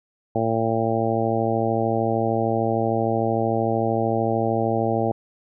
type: harmonic tone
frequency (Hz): 113.2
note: A2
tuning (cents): +50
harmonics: 1 / 2 / 3 / 4 / 5 / 6 / 7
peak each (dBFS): -27 / -27 / -27 / -27 / -27 / -27 / -27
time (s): 0.35-5.12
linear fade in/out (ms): 5
effects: none